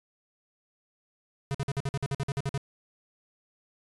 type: tone bursts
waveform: square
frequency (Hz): 138.59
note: C#3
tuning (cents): 0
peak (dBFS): -28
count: 13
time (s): 1.51-2.577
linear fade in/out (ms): 0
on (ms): 35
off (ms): 51
effects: resampled to 24000 Hz

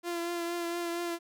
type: tone with vibrato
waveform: sawtooth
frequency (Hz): 343.1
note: F4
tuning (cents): -31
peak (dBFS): -28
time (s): 0.03-1.19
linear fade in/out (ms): 50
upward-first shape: triangle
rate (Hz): 4.3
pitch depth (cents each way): 26
effects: none

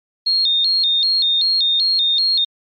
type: tone with vibrato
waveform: sine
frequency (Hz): 3951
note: B7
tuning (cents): 0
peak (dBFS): -13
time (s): 0.26-2.45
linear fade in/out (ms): 10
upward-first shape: square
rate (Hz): 2.6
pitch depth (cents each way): 130
effects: MP3 48 kbps

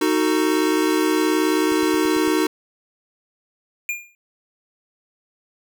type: chord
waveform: square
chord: D# diminished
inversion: none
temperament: equal with one note detuned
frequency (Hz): 311.1 / 370 / 449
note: D#4 / F#4 / A4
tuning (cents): 0 / 0 / +35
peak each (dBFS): -20 / -22 / -26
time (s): 0.01-2.47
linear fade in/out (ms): 5
type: click train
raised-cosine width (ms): 3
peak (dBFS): -27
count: 6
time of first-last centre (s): 1.72-2.277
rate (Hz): 8.98
type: tone with exponential decay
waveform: square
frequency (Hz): 2410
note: D7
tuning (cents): +44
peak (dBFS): -20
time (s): 3.89-4.15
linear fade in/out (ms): 1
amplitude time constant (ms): 55
effects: none

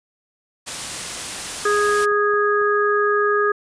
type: noise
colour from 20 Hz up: white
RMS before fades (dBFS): -28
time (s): 0.66-2.06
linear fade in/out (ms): 20
type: harmonic tone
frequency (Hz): 413.7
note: G#4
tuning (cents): -7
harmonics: 1 / 3 / 4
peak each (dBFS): -18 / -20 / -22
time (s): 1.65-3.52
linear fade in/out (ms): 5
type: clicks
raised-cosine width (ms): 1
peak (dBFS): -27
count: 4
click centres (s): 1.892 / 2.116 / 2.337 / 2.615
effects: resampled to 22050 Hz

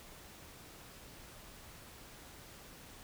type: silence
effects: pink hiss -54 dBFS RMS until 3.03 s

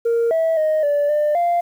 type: tone with pitch steps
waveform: sine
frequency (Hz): 465 / 651 / 622 / 580 / 597 / 694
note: A#4 / E5 / D#5 / D5 / D5 / F5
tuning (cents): -4 / -22 / -1 / -22 / +28 / -11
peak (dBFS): -13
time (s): 0.05-1.61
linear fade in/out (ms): 10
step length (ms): 260
effects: tanh soft clip ceiling -13 dBFS + 8-bit

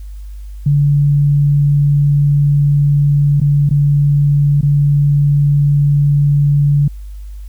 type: tone with dropouts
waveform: sine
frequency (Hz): 144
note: D3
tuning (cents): -34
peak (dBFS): -8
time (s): 0.66-6.88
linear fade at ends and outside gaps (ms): 5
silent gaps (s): 3.401-3.414 / 3.692-3.709 / 4.611-4.629
effects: added 50 Hz sine -26 dBFS peak until 7.48 s + white hiss -53 dBFS RMS until 7.48 s

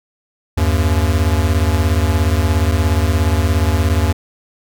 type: beating tone pair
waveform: square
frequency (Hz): 77.78 / 94.78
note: D#2 / F#2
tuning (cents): 0 / +42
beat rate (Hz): 17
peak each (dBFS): -15 / -17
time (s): 0.57-4.13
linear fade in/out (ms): 10
effects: none

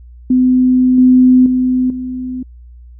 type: tone with level steps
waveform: sine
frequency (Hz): 254.2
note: C4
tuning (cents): -50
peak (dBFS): -7 / -4 / -10 / -19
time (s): 0.3-2.43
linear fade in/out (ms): 5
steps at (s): 0.98 / 1.46 / 1.9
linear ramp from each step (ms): 2
effects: added 60 Hz sine -34 dBFS peak until 2.99 s

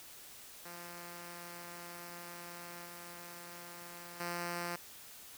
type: tone with level steps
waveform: 5% pulse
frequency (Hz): 173.4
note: F3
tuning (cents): -12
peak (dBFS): -36 / -38 / -26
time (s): 0.65-4.76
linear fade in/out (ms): 5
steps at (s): 2.85 / 4.2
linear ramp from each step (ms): 5
effects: white hiss -53 dBFS RMS until 5.37 s

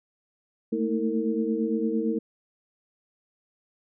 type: tone cluster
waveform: sine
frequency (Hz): 219.5 / 228.3 / 320.7 / 455.9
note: A3 / A#3 / E4 / A#4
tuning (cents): -4 / -36 / -48 / -39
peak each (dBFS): -29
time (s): 0.72-2.19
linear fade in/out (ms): 10
effects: none

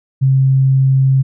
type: tone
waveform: sine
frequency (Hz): 133.7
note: C3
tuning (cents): +38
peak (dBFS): -8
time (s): 0.21-1.23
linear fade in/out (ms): 20
effects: none

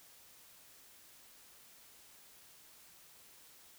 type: silence
effects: white hiss -60 dBFS RMS until 3.78 s

